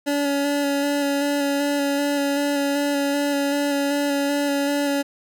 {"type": "tone with vibrato", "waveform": "25% pulse", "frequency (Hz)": 284.3, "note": "C#4", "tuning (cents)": 44, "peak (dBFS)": -16, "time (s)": [0.06, 5.03], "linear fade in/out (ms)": 20, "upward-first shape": "square", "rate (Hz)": 2.6, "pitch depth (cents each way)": 15, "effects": []}